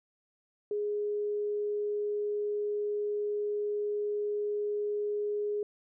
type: tone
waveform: sine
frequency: 415.3 Hz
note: G#4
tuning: in tune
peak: -29 dBFS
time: 0.71-5.63 s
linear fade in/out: 2 ms
effects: none